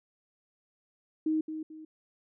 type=tone with echo; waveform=sine; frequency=313.4 Hz; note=D#4; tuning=13 cents sharp; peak=-25 dBFS; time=1.26-1.41 s; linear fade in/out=5 ms; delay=220 ms; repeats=2; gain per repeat=-9 dB; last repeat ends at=1.85 s; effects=none